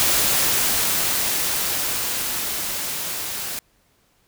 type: noise with level ramp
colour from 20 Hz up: white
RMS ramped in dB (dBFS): -18 to -29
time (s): 0-3.59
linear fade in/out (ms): 0
effects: pink hiss -62 dBFS RMS until 4.27 s